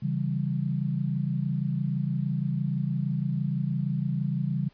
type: chord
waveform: sine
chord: C# diminished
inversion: none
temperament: equal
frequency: 138.59 / 164.81 / 196 Hz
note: C#3 / E3 / G3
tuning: 0 / 0 / 0 cents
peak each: -28 / -30 / -31 dBFS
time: 0.02-4.69 s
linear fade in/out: 10 ms
effects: pink hiss -62 dBFS RMS until 4.73 s + resampled to 11025 Hz